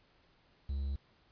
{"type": "tone with quantisation", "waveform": "triangle", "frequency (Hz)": 69.3, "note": "C#2", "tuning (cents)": 0, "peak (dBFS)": -31, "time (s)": [0.69, 0.96], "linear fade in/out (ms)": 5, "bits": 10, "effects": ["pink hiss -68 dBFS RMS until 1.31 s", "resampled to 11025 Hz"]}